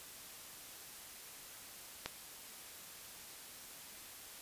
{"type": "click", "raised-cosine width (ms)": 0.2, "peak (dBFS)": -20, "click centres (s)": 2.06, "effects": ["white hiss -52 dBFS RMS until 4.41 s", "resampled to 32000 Hz"]}